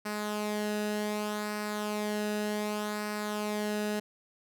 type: tone with flanger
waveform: sawtooth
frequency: 210 Hz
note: G#3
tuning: 19 cents sharp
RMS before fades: -33 dBFS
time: 0.05-4 s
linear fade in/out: 10 ms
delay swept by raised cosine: 0.29 to 0.91 ms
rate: 0.66 Hz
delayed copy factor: -0.5
effects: none